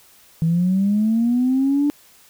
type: linear sweep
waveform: sine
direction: up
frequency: 160 to 293.7 Hz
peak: -14 dBFS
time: 0.42-1.9 s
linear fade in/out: 0 ms
effects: tanh soft clip ceiling -10 dBFS + white hiss -51 dBFS RMS until 2.29 s